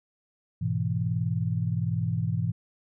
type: chord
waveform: sine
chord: E major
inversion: first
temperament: equal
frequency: 103.83 / 123.47 / 164.81 Hz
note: G#2 / B2 / E3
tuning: 0 / 0 / 0 cents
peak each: -29 dBFS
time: 0.61-2.52 s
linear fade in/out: 10 ms
effects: none